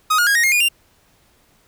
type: tone with pitch steps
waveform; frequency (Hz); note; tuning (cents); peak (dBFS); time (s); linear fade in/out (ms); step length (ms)
45% pulse; 1255 / 1433.3 / 1637 / 1869.5 / 2135 / 2439 / 2785; D#6 / F6 / G#6 / A#6 / C7 / D#7 / F7; +15 / +45 / -25 / +4 / +34 / -35 / -5; -13; 0.1-0.688; 10; 84
effects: pink hiss -57 dBFS RMS until 1.67 s